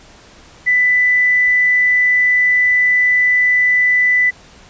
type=tone with hard clipping; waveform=triangle; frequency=1990 Hz; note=B6; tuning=13 cents sharp; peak=-10 dBFS; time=0.66-4.31 s; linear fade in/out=20 ms; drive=3 dB; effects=pink hiss -43 dBFS RMS until 4.69 s + resampled to 16000 Hz